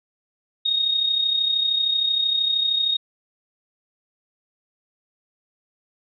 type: tone with amplitude modulation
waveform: sine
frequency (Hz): 3727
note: A#7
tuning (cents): -1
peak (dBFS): -16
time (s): 0.65-2.97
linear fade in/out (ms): 10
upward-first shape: sine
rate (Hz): 33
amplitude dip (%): 55
effects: none